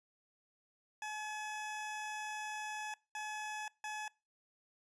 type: tone bursts at uneven times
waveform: 20% pulse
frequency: 852 Hz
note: G#5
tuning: 44 cents sharp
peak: -35 dBFS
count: 3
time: 1.02-2.94 / 3.15-3.68 / 3.84-4.08 s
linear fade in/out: 2 ms
effects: noise-tail reverb RT60 0.3 s tail -24 dB re dry + resampled to 22050 Hz